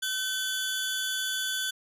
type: tone pair together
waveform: sawtooth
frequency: 1526 / 3437 Hz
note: G6 / A7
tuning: -47 / -41 cents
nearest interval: octave + major second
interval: 1406 cents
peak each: -28 dBFS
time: 0.02-1.71 s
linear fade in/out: 10 ms
effects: resampled to 32000 Hz